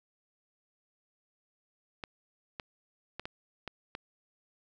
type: clicks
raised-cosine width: 0.3 ms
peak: -22 dBFS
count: 6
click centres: 2.038 / 2.598 / 3.196 / 3.255 / 3.677 / 3.951 s
effects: none